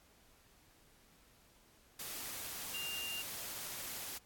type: tone in noise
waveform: sine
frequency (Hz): 2794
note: F7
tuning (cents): 0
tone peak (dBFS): -40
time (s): 2.74-3.22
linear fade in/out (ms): 5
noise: white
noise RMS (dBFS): -44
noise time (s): 1.99-4.18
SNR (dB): +1
effects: pink hiss -66 dBFS RMS until 4.25 s + AAC 64 kbps

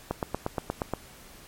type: click train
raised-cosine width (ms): 1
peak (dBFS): -13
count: 8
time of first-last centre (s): 0.11-0.936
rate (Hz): 8.47
effects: pink hiss -50 dBFS RMS until 1.47 s + MP3 64 kbps

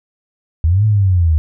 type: linear two-way sweep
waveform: sine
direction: up then down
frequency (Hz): 75.5 to 109.5 to 75.5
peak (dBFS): -9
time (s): 0.64-1.38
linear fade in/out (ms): 0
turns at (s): 0.85
effects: none

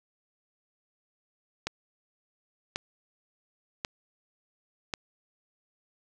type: click train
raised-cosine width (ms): 0.2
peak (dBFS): -13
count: 4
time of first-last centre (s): 1.67-4.938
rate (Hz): 0.918
effects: none

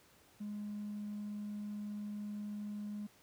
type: tone with hard clipping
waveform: sine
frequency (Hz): 207.7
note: G#3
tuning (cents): 0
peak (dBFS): -40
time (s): 0.4-3.07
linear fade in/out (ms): 10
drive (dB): 1
effects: pink hiss -65 dBFS RMS until 3.22 s + high-pass 80 Hz 12 dB/octave

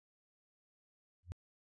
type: tone with exponential growth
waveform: sine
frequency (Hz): 87.31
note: F2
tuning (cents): 0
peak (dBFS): -35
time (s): 1.23-1.32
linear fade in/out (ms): 0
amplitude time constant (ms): 18
effects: resampled to 22050 Hz

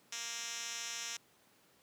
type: tone with band-pass filter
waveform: 5% pulse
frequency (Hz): 233.1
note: A#3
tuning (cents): 0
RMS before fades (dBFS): -42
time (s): 0.12-1.17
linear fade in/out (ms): 5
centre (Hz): 5200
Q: 3.4
effects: pink hiss -67 dBFS RMS until 1.82 s + high-pass 150 Hz 12 dB/octave

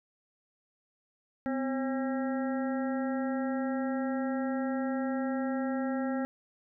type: harmonic tone with a mistuned harmonic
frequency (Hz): 270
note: C#4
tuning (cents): -45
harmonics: 1 / 2 / 3 / 5 / 6 / 7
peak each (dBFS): -30 / -36 / -40 / -44 / -46 / -47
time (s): 1.46-6.25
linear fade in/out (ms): 0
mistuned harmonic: 1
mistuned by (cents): -86
effects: none

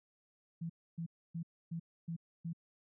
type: tone bursts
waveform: sine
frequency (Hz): 166.6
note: E3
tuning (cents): +19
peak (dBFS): -37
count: 6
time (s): 0.61-2.532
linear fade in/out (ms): 10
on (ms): 87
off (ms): 280
effects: none

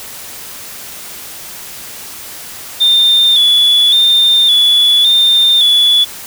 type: tone with vibrato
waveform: sine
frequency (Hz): 3520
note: A7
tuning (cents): 0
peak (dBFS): -4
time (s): 2.8-6.05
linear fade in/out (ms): 20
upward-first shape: square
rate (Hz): 0.89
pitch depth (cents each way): 45
effects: tanh soft clip ceiling -4 dBFS + white hiss -29 dBFS RMS until 6.26 s

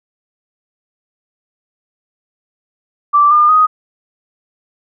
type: tone with pitch steps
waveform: sine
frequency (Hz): 1169 / 1206 / 1249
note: D6 / D6 / D#6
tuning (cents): -8 / +46 / +6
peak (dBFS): -6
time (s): 3.13-3.67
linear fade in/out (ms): 20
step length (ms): 180
effects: none

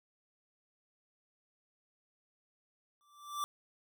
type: tone with exponential growth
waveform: square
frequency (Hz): 1171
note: D6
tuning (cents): -5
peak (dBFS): -32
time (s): 3.01-3.44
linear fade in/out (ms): 0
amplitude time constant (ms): 93
effects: none

